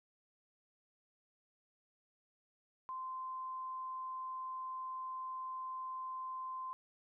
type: tone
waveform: sine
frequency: 1038 Hz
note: C6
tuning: 14 cents flat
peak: -40 dBFS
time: 2.89-6.73 s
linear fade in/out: 0 ms
effects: none